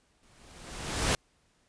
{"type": "noise with exponential growth", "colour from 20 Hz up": "pink", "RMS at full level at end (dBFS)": -24, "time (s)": [0.23, 1.15], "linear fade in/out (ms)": 1, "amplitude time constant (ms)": 200, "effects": ["pink hiss -69 dBFS RMS until 1.68 s", "resampled to 22050 Hz"]}